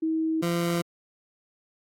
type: tone pair in turn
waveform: sine / 20% pulse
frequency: 320 / 171.19 Hz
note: D#4 / F3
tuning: +49 / -34 cents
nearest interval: major seventh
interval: 1083 cents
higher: first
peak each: -23 / -19 dBFS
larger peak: second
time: 0.02-0.42 / 0.42-0.82 s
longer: neither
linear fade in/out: 10 ms
effects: AAC 48 kbps